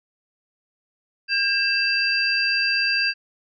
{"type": "tone cluster", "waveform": "sine", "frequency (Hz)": [1609, 2661, 4727], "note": ["G6", "E7", "D8"], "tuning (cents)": [45, 16, 10], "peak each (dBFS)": -23, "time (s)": [1.28, 3.14], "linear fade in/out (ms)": 50, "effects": []}